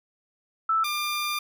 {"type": "tone pair in turn", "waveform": ["sine", "15% pulse"], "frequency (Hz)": [1318.5, 1196.3], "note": ["E6", "D6"], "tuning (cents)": [0, 32], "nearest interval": "major second", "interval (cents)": 168, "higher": "first", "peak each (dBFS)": -20, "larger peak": "neither", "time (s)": [[0.69, 0.84], [0.84, 1.39]], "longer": "second", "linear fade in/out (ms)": 5, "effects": []}